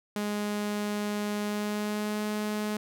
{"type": "tone with pitch glide", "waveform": "sawtooth", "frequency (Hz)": [207.7, 211.2], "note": ["G#3", "G#3"], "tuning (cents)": [0, 29], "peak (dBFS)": -25, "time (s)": [0.16, 2.77], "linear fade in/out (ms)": 2, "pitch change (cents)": 29, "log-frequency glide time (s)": [1.42, 2.23], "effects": []}